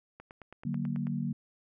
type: click train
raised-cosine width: 0.5 ms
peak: -32 dBFS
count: 9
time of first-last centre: 0.2-1.07 s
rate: 9.2 Hz
type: chord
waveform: sine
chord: D augmented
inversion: none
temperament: equal with one note detuned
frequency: 146.83 / 186.39 / 233.1 Hz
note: D3 / F#3 / A#3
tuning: 0 / +13 / 0 cents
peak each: -34 / -35 / -34 dBFS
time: 0.65-1.33 s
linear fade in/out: 5 ms
effects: none